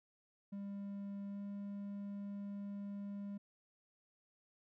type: tone with pitch glide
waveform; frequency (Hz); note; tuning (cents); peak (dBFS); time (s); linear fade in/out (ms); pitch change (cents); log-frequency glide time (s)
triangle; 199.9 to 201.3; G3 to G3; +34 to +46; -40; 0.52-3.38; 10; +12; 1.28-1.4
effects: none